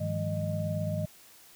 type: tone cluster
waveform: sine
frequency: 101.6 / 157.9 / 176.1 / 205.8 / 616 Hz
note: G#2 / D#3 / F3 / G#3 / D#5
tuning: -38 / +26 / +15 / -16 / -17 cents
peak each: -33 / -33 / -40 / -39 / -35 dBFS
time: 0-1.06 s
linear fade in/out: 10 ms
effects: white hiss -55 dBFS RMS until 1.55 s